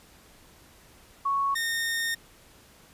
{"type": "tone pair in turn", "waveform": ["sine", "sawtooth"], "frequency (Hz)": [1108.7, 1835.7], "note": ["C#6", "A#6"], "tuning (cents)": [0, -27], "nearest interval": "major sixth", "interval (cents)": 873, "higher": "second", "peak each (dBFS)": -23, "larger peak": "neither", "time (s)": [[1.25, 1.55], [1.55, 2.15]], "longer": "second", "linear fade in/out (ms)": 10, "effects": ["pink hiss -55 dBFS RMS until 2.93 s", "resampled to 32000 Hz"]}